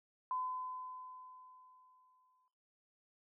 sine tone with exponential decay, 1016 Hz, B5, 49 cents sharp, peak -34 dBFS, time 0.31-2.48 s, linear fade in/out 1 ms, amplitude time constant 470 ms, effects noise-tail reverb RT60 0.8 s tail -18 dB re dry

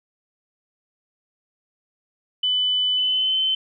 sine tone with pitch glide, 3000 to 3068 Hz, F#7 to G7, +23 to -38 cents, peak -18 dBFS, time 2.43-3.55 s, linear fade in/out 5 ms, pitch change +39 cents, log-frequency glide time 2.95-3.39 s, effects none

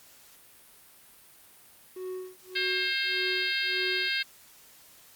triangle tone with tremolo, 370 Hz, F#4, in tune, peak -31 dBFS, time 1.96-4.09 s, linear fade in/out 5 ms, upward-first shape sine, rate 1.7 Hz, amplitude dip 100%
harmonic tone, 532 Hz, C5, 29 cents sharp, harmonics 3 / 4 / 5 / 6 / 7 / 8 / 9, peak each -32 / -33 / -34 / -35 / -35 / -36 / -37 dBFS, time 2.55-4.23 s, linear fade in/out 10 ms
effects white hiss -55 dBFS RMS until 5.15 s + Opus 48 kbps

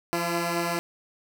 10% pulse tone pair together, 172 / 339.5 Hz, F3 / F4, -26 / -49 cents, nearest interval octave, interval 1177 cents, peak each -20 dBFS, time 0.13-0.79 s, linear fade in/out 0 ms, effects none

